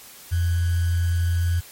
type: tone with sample-and-hold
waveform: sine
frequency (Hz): 86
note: F2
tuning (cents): -26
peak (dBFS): -18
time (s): 0.31-1.61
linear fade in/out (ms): 20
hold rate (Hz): 1575
effects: white hiss -44 dBFS RMS until 1.71 s + MP3 64 kbps